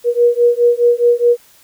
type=beating tone pair; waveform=sine; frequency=476.5 / 481.3 Hz; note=A#4 / B4; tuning=+38 / -45 cents; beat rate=4.8 Hz; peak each=-12 dBFS; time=0.04-1.37 s; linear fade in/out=50 ms; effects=white hiss -48 dBFS RMS until 1.63 s